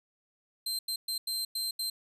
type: tone bursts at uneven times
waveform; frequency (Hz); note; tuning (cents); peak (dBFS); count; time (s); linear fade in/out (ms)
sawtooth; 4129; C8; -24; -28; 6; 0.66-0.79 / 0.88-0.96 / 1.08-1.18 / 1.27-1.45 / 1.55-1.71 / 1.79-1.9; 5
effects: resampled to 32000 Hz